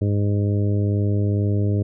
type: harmonic tone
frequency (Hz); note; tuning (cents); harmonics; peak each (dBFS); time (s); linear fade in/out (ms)
102.2; G#2; -27; 1 / 2 / 3 / 4 / 5 / 6; -18 / -27 / -28 / -30 / -35 / -37; 0.01-1.83; 10
effects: none